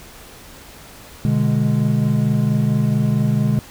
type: chord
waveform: triangle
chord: G# diminished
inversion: first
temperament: equal with one note detuned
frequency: 123.47 / 147.94 / 207.7 Hz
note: B2 / D3 / G#3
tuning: 0 / +13 / 0 cents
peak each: -17 dBFS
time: 1.25-3.59 s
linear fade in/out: 0 ms
effects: pink hiss -41 dBFS RMS until 3.7 s